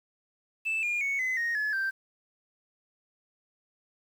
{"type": "tone with pitch steps", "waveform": "sine", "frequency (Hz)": [2637, 2418, 2217, 2033, 1864.6, 1709.9, 1568], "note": ["E7", "D7", "C#7", "B6", "A#6", "A6", "G6"], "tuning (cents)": [0, 50, 0, 50, 0, -50, 0], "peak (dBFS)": -25, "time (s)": [0.65, 1.91], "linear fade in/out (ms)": 20, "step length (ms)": 180, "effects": ["tanh soft clip ceiling -24 dBFS", "9-bit"]}